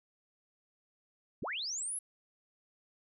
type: linear sweep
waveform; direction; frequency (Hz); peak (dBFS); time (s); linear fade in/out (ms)
sine; up; 54.8 to 11170; -35; 1.42-1.99; 5
effects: none